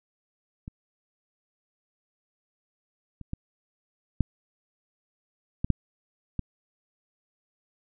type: clicks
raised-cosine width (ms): 5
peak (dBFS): -25 / -28 / -19 / -9 / -14 / -8 / -16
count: 7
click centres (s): 0.679 / 3.213 / 3.334 / 4.207 / 5.645 / 5.703 / 6.393
effects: none